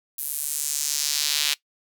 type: tone with high-pass filter sweep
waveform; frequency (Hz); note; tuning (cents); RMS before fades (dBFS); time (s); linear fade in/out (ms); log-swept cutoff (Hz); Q
sawtooth; 146.83; D3; 0; -26; 0.18-1.54; 5; 12000 to 3300; 1.6
effects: noise-tail reverb RT60 0.1 s tail -19 dB re dry